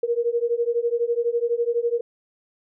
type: beating tone pair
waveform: sine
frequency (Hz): 466.2 / 478.2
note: A#4 / A#4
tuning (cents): 0 / +44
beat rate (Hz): 12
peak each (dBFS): -23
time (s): 0.03-2.01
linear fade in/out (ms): 5
effects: none